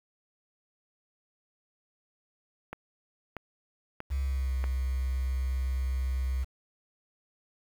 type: click train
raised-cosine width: 0.5 ms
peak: -22 dBFS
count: 4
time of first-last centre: 2.73-4.641 s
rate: 1.57 Hz
type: tone with pitch glide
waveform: sine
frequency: 68 to 64.85 Hz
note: C#2 to C2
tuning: -33 to -15 cents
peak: -27 dBFS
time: 4.1-6.45 s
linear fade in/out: 20 ms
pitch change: -82 cents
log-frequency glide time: 4.2-4.55 s
effects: 8-bit